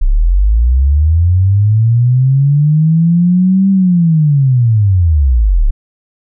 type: linear two-way sweep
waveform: sine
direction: up then down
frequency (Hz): 30.87 to 196 to 30.87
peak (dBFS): -6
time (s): 0.01-5.71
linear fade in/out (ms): 10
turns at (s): 3.7
effects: none